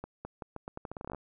accelerating click train, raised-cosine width 1 ms, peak -25 dBFS, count 16, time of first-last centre 0.04-1.147 s, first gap 210 ms, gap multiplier 0.82, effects none

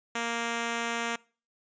5% pulse tone, 233.1 Hz, A#3, in tune, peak -18 dBFS, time 0.15-1.16 s, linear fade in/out 5 ms, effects noise-tail reverb RT60 0.4 s tail -24 dB re dry + resampled to 16000 Hz

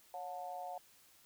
sine tone with amplitude modulation, 720 Hz, F#5, 47 cents flat, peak -37 dBFS, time 0.14-0.78 s, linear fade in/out 2 ms, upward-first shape sine, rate 164 Hz, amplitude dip 95%, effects white hiss -65 dBFS RMS until 1.25 s

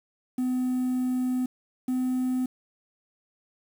triangle tone pair in turn, 253.1 / 254.7 Hz, B3 / C4, +43 / -46 cents, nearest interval unison, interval 11 cents, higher second, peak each -21 dBFS, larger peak neither, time 0.38-1.46 / 1.88-2.46 s, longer first, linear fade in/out 5 ms, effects tanh soft clip ceiling -18 dBFS + 8-bit

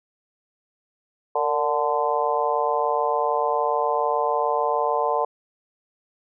harmonic tone with a mistuned harmonic, 146.83 Hz, D3, in tune, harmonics 3 / 4 / 5 / 6 / 7, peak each -26 / -26 / -26 / -26 / -26 dBFS, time 1.35-5.25 s, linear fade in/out 5 ms, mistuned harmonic 3, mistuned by +67 cents, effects none

